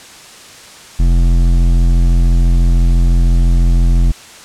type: tone with hard clipping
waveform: triangle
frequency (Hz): 43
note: F1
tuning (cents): -26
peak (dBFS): -9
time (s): 0.99-4.12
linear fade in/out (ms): 10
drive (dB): 15
effects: white hiss -36 dBFS RMS until 4.44 s + low-pass 8000 Hz 12 dB/octave